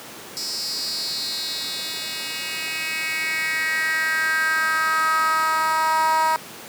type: tone with high-pass filter sweep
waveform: 10% pulse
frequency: 317.6 Hz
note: D#4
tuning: 36 cents sharp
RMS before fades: -23 dBFS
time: 0.37-6.36 s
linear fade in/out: 0 ms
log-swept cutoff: 5400 to 880 Hz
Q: 4.5
effects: pink hiss -38 dBFS RMS until 6.68 s + high-pass 200 Hz 12 dB/octave